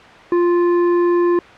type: tone with hard clipping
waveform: triangle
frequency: 348.7 Hz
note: F4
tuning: 3 cents flat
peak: -14 dBFS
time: 0.32-1.39 s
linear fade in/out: 2 ms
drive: 13 dB
effects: white hiss -39 dBFS RMS until 1.57 s + low-pass 2000 Hz 12 dB/octave